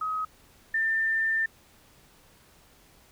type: tone pair in turn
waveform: sine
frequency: 1267 / 1791.8 Hz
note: D#6 / A6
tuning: +31 / +31 cents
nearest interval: tritone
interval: 600 cents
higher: second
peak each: -27 / -23 dBFS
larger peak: second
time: 0.01-0.25 / 0.74-1.46 s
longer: second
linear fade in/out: 5 ms
effects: pink hiss -58 dBFS RMS until 3.11 s